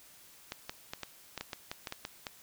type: clicks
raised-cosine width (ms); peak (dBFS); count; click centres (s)
0.2; -20; 12; 0.521 / 0.695 / 0.935 / 1.033 / 1.377 / 1.41 / 1.532 / 1.715 / 1.872 / 1.924 / 2.051 / 2.268
effects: white hiss -57 dBFS RMS until 2.42 s

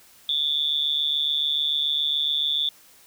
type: tone with amplitude modulation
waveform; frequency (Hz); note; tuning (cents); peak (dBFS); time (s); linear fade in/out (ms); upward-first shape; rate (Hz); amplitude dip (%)
sine; 3512; A7; -4; -17; 0.29-2.69; 2; sine; 147; 90
effects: white hiss -53 dBFS RMS until 3.06 s

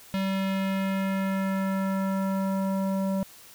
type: tone with low-pass filter sweep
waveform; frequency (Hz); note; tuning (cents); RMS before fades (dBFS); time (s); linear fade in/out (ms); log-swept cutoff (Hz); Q
square; 192.9; G3; -28; -27; 0.14-3.23; 0; 3600 to 760; 1.4
effects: white hiss -50 dBFS RMS until 3.54 s

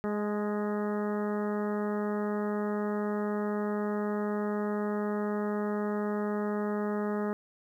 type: harmonic tone with a mistuned harmonic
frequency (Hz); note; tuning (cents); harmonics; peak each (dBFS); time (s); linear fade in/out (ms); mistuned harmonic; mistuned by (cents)
208; G#3; +3; 1 / 2 / 3 / 4 / 5 / 6 / 7 / 8 / 9; -31 / -33 / -39 / -42 / -46 / -42 / -49 / -49 / -50; 0.04-7.33; 0; 4; +20
effects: 11-bit

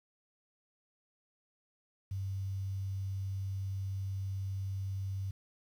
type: tone with quantisation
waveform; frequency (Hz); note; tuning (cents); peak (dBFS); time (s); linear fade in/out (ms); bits
sine; 96.8; G2; -21; -34; 2.11-5.31; 5; 10
effects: none

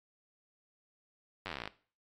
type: slowing click train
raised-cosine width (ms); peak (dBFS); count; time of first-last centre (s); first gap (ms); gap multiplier
0.3; -22; 16; 1.46-1.676; 10; 1.05
effects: noise-tail reverb RT60 0.4 s tail -17 dB re dry + MP3 96 kbps

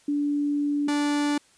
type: tone pair in turn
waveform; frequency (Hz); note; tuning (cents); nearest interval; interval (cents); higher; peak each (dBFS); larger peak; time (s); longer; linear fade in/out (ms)
sine / 45% pulse; 290 / 291.8; D4 / D4; -22 / -11; unison; 11; second; -22; neither; 0.08-0.88 / 0.88-1.38; first; 5
effects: white hiss -59 dBFS RMS until 1.57 s + resampled to 22050 Hz

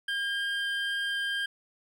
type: tone pair together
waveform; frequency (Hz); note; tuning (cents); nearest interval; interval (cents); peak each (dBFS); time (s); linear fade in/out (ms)
triangle; 1615 / 3151; G#6 / G7; -49 / +8; octave; 1157; -28 / -32; 0.08-1.46; 5
effects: none

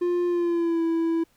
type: tone with pitch glide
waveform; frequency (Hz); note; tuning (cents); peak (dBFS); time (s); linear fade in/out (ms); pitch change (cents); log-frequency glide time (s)
triangle; 351.9 to 330.2; F4 to E4; +13 to +3; -19; 0.01-1.24; 10; -110; 0.27-0.83
effects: pink hiss -64 dBFS RMS until 1.36 s

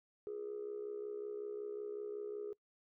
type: tone with amplitude modulation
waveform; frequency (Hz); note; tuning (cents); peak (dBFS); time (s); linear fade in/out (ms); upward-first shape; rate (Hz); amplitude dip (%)
sine; 415.3; G#4; 0; -36; 0.27-2.53; 0; sine; 65.4; 75
effects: noise-tail reverb RT60 0.1 s tail -23 dB re dry + tanh soft clip ceiling -35 dBFS

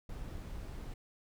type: noise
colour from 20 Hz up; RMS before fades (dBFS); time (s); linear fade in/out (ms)
brown; -43; 0.09-0.94; 5
effects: none

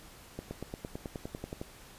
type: accelerating click train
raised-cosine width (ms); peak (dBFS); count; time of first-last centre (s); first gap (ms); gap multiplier
2; -24; 13; 0.39-1.615; 120; 0.97
effects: pink hiss -53 dBFS RMS until 1.98 s + resampled to 32000 Hz

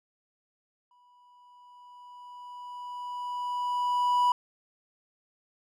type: tone with exponential growth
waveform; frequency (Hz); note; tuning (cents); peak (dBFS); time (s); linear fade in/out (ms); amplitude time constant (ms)
triangle; 982; B5; -10; -18; 0.91-4.32; 2; 740
effects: none

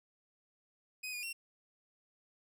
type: tone with pitch steps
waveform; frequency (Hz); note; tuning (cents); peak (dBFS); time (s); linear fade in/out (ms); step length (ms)
sawtooth; 2508 / 2443 / 2731; D#7 / D#7 / F7; +13 / -32 / -39; -36; 1.03-1.33; 10; 100
effects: none

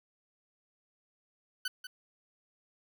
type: tone with echo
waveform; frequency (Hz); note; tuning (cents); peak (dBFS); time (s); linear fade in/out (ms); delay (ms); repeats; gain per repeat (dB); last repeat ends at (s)
20% pulse; 1500; F#6; +23; -27; 1.65-1.68; 5; 190; 1; -10; 1.87
effects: none

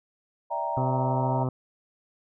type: chord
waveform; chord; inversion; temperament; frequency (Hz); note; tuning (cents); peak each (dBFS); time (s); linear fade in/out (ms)
sine; E half-diminished seventh; third; equal; 587.3 / 659.3 / 784 / 932.3; D5 / E5 / G5 / Bb5; 0 / 0 / 0 / 0; -35 / -33 / -34 / -29; 0.5-1.45; 20
type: harmonic tone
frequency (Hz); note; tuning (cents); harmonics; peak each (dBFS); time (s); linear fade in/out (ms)
128.5; C3; -31; 1 / 2 / 3 / 4 / 5 / 6 / 7 / 8 / 9 / 10; -26 / -32 / -36 / -38 / -40 / -42 / -43 / -44 / -45 / -46; 0.77-1.49; 2
effects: none

